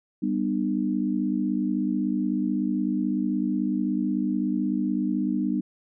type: chord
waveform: sine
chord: G augmented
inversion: none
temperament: equal with one note detuned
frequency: 196 / 246.9 / 303.1 Hz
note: G3 / B3 / D#4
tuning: 0 / 0 / -45 cents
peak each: -27 dBFS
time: 0.22-5.61 s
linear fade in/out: 10 ms
effects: none